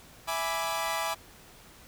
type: chord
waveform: sawtooth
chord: E dominant seventh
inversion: none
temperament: equal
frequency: 659.3 / 830.6 / 987.8 / 1174.7 Hz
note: E5 / G#5 / B5 / D6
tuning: 0 / 0 / 0 / 0 cents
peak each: -31 dBFS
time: 0.27-1.15 s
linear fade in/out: 20 ms
effects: pink hiss -53 dBFS RMS until 1.87 s